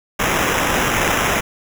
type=noise with sample-and-hold; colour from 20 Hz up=white; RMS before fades=-18 dBFS; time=0.19-1.41 s; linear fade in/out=10 ms; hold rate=4410 Hz; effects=none